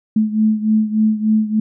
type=beating tone pair; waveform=sine; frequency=215.6 / 219 Hz; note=A3 / A3; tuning=-35 / -8 cents; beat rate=3.4 Hz; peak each=-14 / -18 dBFS; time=0.16-1.6 s; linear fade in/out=5 ms; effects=none